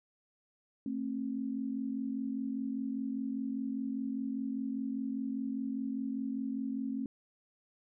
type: tone pair together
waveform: sine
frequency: 223.6 / 268.6 Hz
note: A3 / C4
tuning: +28 / +46 cents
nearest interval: minor third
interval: 318 cents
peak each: -37 / -35 dBFS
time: 0.86-7.06 s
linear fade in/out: 2 ms
effects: none